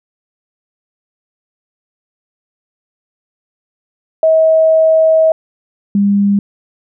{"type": "tone pair in turn", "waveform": "sine", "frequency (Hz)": [640, 201.2], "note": ["D#5", "G3"], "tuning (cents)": [49, 45], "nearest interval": "octave + minor sixth", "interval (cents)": 2004, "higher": "first", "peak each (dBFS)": [-6, -8], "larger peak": "first", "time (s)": [[4.23, 5.32], [5.95, 6.39]], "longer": "first", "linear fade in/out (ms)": 2, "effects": []}